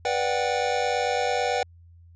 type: chord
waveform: square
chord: G major seventh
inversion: first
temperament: just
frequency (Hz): 490 / 588 / 735 / 784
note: B4 / D5 / F#5 / G5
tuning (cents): -14 / +2 / -12 / 0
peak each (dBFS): -28 / -31 / -29 / -29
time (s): 0.05-1.63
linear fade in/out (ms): 2
effects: added 85 Hz sine -48 dBFS peak until 2.15 s + resampled to 16000 Hz